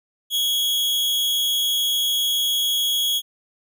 40% pulse tone with amplitude modulation, 3322 Hz, G#7, in tune, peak -16 dBFS, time 0.3-3.22 s, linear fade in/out 50 ms, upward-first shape sine, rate 247 Hz, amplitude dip 50%, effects none

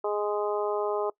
harmonic tone, 207.7 Hz, G#3, in tune, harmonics 2 / 3 / 4 / 5 / 6, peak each -28 / -32 / -34 / -36 / -38 dBFS, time 0.04-1.1 s, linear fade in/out 5 ms, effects noise-tail reverb RT60 0.1 s tail -22 dB re dry

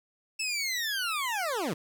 20% pulse linear sweep, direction down, 2656 to 129.5 Hz, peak -24 dBFS, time 0.39-1.74 s, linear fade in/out 10 ms, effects 10-bit

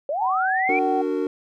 sine linear sweep, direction up, 537 to 2396 Hz, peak -22 dBFS, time 0.09-0.79 s, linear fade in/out 2 ms
sine tone with pitch glide, 753 to 757.8 Hz, F#5 to F#5, +30 to +41 cents, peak -21 dBFS, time 0.21-1.02 s, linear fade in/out 10 ms, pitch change +11 cents, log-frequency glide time 0.35-0.64 s
triangle chord, D augmented, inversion none, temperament equal with one note detuned, 293.7 / 370 / 459.5 Hz, D4 / F#4 / A#4, 0 / 0 / -25 cents, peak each -24 dBFS, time 0.69-1.27 s, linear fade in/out 2 ms
effects none

